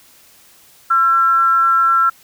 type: tone with amplitude modulation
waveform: sine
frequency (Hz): 1348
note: E6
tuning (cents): +38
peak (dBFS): -8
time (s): 0.9-2.1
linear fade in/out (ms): 10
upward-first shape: sine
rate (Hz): 282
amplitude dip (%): 45
effects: white hiss -48 dBFS RMS until 2.23 s